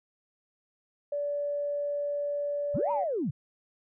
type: tone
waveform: sine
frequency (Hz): 578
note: D5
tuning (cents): -28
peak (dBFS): -28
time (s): 1.12-3.04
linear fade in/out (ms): 5
type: linear two-way sweep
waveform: sine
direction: up then down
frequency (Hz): 61.74 to 976 to 110.3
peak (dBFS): -27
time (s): 2.74-3.31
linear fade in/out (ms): 10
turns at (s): 2.91
effects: tanh soft clip ceiling -18 dBFS

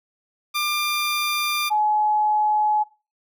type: tone pair in turn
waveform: 15% pulse / sine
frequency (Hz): 1194 / 848.2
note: D6 / G#5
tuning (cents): +28 / +36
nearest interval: tritone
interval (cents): 592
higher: first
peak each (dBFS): -15 / -17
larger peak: first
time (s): 0.54-1.7 / 1.7-2.84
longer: first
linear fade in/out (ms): 20
effects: noise-tail reverb RT60 0.3 s tail -19 dB re dry

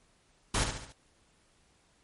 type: noise with echo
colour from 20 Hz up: pink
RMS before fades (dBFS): -28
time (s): 0.54-0.64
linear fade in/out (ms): 5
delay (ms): 71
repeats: 4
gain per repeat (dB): -6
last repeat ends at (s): 0.924
effects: pink hiss -67 dBFS RMS until 2.03 s + MP3 48 kbps

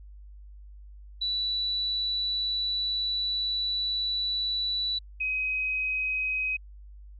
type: tone pair in turn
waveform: sine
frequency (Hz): 3951 / 2527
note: B7 / D#7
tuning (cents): 0 / +26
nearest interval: minor sixth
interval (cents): 774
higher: first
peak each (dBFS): -26 / -26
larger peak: neither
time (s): 1.21-4.99 / 5.2-6.57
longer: first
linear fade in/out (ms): 10
effects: added 50 Hz sine -44 dBFS peak until 7.19 s

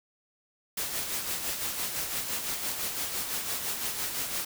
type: noise with tremolo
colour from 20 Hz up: white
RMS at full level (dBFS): -31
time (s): 0.77-4.45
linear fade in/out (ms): 5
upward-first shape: sine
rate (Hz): 5.9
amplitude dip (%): 45
effects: none

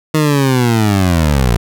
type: linear sweep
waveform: 20% pulse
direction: down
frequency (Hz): 157.5 to 54.6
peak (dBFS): -5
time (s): 0.14-1.57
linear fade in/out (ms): 5
effects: none

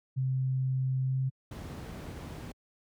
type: tone with pitch glide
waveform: sine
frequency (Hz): 130.9 to 131.89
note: C3 to C3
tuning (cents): +1 to +14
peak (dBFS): -26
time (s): 0.16-1.3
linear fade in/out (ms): 20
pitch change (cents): +13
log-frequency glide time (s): 1.03-1.19
type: noise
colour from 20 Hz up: brown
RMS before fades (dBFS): -37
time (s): 1.51-2.52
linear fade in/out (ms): 5
effects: high-pass 80 Hz 12 dB/octave

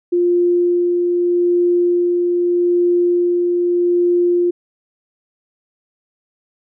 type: tone with tremolo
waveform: sine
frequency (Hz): 351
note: F4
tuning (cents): +9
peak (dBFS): -11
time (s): 0.12-4.51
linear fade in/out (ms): 10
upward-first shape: sine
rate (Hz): 0.81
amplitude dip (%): 25
effects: none

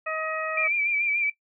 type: harmonic tone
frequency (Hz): 632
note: D#5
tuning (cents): +27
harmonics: 1 / 2 / 3 / 4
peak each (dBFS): -32 / -31 / -34 / -34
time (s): 0.06-0.68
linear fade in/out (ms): 10
type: tone with vibrato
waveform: sine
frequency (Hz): 2349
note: D7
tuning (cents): 0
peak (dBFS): -22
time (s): 0.57-1.3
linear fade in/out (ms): 5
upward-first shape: sine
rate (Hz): 6.9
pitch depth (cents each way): 48
effects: noise-tail reverb RT60 0.1 s tail -17 dB re dry

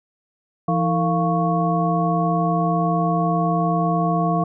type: tone cluster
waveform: sine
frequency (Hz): 168.9 / 317.9 / 455.3 / 697 / 1108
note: E3 / D#4 / A#4 / F5 / C#6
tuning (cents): +42 / +37 / -41 / -4 / -1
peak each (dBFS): -20 / -27 / -29 / -22 / -25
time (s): 0.68-4.44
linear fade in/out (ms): 5
effects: none

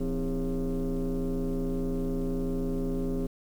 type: tone with frequency modulation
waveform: sine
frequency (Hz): 114.8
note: A#2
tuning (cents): -26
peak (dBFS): -25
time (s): 0-3.27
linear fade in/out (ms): 10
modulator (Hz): 144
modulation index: 2.2
effects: tanh soft clip ceiling -24 dBFS + 9-bit

